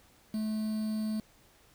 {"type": "tone with quantisation", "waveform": "triangle", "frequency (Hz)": 216.5, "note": "A3", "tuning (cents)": -28, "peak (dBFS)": -28, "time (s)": [0.34, 1.2], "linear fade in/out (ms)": 2, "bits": 8, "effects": ["pink hiss -62 dBFS RMS until 1.74 s"]}